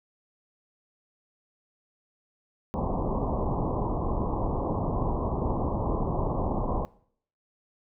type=low-pass noise; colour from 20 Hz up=pink; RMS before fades=-28 dBFS; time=2.74-6.85 s; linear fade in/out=0 ms; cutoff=1100 Hz; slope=96 dB/octave; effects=noise-tail reverb RT60 0.6 s tail -21 dB re dry